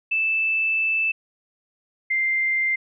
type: tone pair in turn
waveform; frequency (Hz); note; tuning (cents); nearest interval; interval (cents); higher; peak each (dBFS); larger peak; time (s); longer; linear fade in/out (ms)
sine; 2637 / 2093; E7 / C7; 0 / 0; major third; 400; first; -19; neither; 0.11-1.12 / 2.1-2.76; first; 10
effects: none